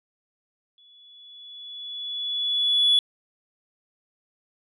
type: tone with exponential growth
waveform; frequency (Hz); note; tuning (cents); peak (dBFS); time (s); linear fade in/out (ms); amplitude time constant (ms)
sine; 3416; G#7; +48; -13; 0.78-2.99; 1; 480
effects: tanh soft clip ceiling -12 dBFS